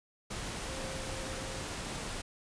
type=tone in noise; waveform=sine; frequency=529 Hz; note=C5; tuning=19 cents sharp; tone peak=-45 dBFS; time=0.66-1.62 s; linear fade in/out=10 ms; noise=pink; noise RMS=-39 dBFS; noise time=0.3-2.22 s; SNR=-9 dB; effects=resampled to 22050 Hz